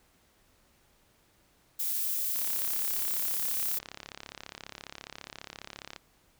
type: noise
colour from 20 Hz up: violet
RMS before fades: -31 dBFS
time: 1.79-3.79 s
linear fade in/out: 10 ms
type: click train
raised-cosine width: 0.2 ms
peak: -23 dBFS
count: 126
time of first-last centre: 2.36-5.962 s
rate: 34.7 Hz
effects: pink hiss -66 dBFS RMS until 6.39 s